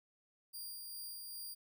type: tone with tremolo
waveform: 10% pulse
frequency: 4786 Hz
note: D8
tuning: 32 cents sharp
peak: -37 dBFS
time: 0.53-1.55 s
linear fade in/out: 20 ms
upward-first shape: sine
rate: 2.5 Hz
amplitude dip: 25%
effects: none

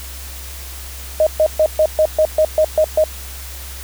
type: tone bursts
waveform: sine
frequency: 622.3 Hz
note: D#5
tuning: in tune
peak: -9 dBFS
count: 10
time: 1.2-3.04 s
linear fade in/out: 2 ms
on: 67 ms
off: 130 ms
effects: added 66 Hz sine -31 dBFS peak until 3.83 s + white hiss -34 dBFS RMS until 3.83 s

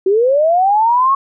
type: linear sweep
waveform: sine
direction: up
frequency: 367.7 to 1108.7 Hz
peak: -9 dBFS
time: 0.06-1.15 s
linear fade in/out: 5 ms
effects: none

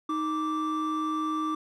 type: tone pair together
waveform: triangle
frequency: 312.1 / 1171 Hz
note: D#4 / D6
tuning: +5 / -5 cents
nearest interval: octave + major seventh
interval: 2290 cents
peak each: -27 dBFS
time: 0.09-1.55 s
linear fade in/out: 5 ms
effects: tanh soft clip ceiling -18 dBFS

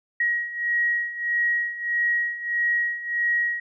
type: beating tone pair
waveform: sine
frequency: 1897 / 1898.6 Hz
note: A#6 / A#6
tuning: +30 / +31 cents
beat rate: 1.6 Hz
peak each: -27 / -23 dBFS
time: 0.2-3.6 s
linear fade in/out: 5 ms
effects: none

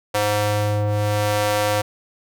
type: ring-modulated tone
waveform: sawtooth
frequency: 208.9 Hz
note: G#3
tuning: 10 cents sharp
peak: -11 dBFS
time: 0.14-1.82 s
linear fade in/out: 10 ms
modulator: 313 Hz
effects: none

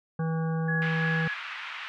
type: harmonic tone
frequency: 162 Hz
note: E3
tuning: 30 cents flat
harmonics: 1 / 3 / 5 / 7 / 9 / 10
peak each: -26 / -36 / -40 / -43 / -45 / -46 dBFS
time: 0.19-1.28 s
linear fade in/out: 5 ms
type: tone with tremolo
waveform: sine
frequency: 1680 Hz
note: G#6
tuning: 19 cents sharp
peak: -27 dBFS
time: 0.68-1.34 s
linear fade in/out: 5 ms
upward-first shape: triangle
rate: 2.9 Hz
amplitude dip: 40%
type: band-pass noise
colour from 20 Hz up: white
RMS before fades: -38 dBFS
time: 0.82-1.88 s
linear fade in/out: 0 ms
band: 1100 to 2700 Hz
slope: 24 dB/octave
effects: none

